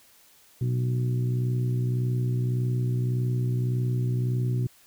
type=harmonic tone; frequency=61.74 Hz; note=B1; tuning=in tune; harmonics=2 / 3 / 4 / 5 / 6; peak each=-23 / -37 / -40 / -41 / -39 dBFS; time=0.61-4.67 s; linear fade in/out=5 ms; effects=white hiss -57 dBFS RMS until 4.86 s